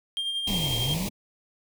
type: tone with tremolo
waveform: triangle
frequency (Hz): 3200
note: G7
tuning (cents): +35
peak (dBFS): -24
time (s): 0.17-0.94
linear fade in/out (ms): 0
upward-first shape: sine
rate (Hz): 11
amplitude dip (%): 40
type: exponential two-way sweep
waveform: sine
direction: down then up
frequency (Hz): 218.6 to 111.5 to 218.6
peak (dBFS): -28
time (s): 0.47-1.1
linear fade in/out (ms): 50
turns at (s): 0.78
type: band-stop noise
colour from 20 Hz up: pink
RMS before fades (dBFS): -32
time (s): 0.47-1.09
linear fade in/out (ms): 5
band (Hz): 990 to 2100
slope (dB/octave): 48
effects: none